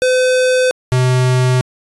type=tone pair in turn; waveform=square; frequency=509 / 127.25 Hz; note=C5 / C3; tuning=-48 / -48 cents; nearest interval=2 octaves; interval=2400 cents; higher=first; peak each=-11 dBFS; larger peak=neither; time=0.02-0.71 / 0.92-1.61 s; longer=neither; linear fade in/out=0 ms; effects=resampled to 24000 Hz